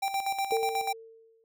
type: tone with tremolo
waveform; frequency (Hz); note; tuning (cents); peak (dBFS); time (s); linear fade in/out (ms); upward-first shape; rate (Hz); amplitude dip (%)
square; 784; G5; 0; -27; 0.02-0.93; 10; square; 8.2; 60
type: tone with exponential decay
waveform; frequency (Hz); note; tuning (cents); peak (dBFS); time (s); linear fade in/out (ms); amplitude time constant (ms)
sine; 451.2; A4; +44; -24; 0.52-1.44; 1; 200
effects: none